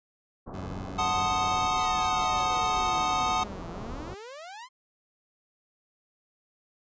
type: low-pass noise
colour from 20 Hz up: pink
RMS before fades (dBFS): -39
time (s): 0.46-4.15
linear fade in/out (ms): 20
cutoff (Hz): 1300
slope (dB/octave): 48
type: tone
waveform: 20% pulse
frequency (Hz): 93.5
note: F#2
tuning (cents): +19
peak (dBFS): -33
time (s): 0.53-1.69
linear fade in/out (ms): 20
type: chord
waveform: square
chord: F# diminished seventh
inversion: none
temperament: equal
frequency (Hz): 740 / 880 / 1046.5 / 1244.5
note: F#5 / A5 / C6 / Eb6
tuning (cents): 0 / 0 / 0 / 0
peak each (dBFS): -30 / -32 / -35 / -29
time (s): 0.98-3.44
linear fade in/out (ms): 10
type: exponential two-way sweep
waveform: sawtooth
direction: down then up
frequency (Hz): 1154 to 164.81 to 1075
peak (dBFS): -37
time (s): 1.67-4.69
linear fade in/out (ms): 50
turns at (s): 3.69
effects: resampled to 16000 Hz